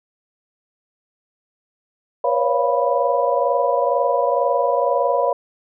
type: tone cluster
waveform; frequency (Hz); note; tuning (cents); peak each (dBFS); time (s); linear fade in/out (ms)
sine; 482.5 / 545 / 567 / 695 / 985; B4 / C#5 / C#5 / F5 / B5; -40 / -29 / +39 / -9 / -5; -22; 2.24-5.33; 5
effects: none